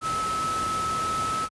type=tone in noise; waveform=sine; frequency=1298 Hz; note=E6; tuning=27 cents flat; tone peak=-25 dBFS; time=0.01-1.49 s; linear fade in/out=50 ms; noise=pink; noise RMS=-33 dBFS; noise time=0.01-1.49 s; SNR=+5 dB; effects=high-pass 80 Hz 12 dB/octave + resampled to 24000 Hz